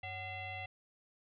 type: tone with frequency modulation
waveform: sine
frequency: 1400 Hz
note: F6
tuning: 4 cents sharp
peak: -40 dBFS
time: 0.03-0.66 s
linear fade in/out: 5 ms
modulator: 652 Hz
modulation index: 2.3
effects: none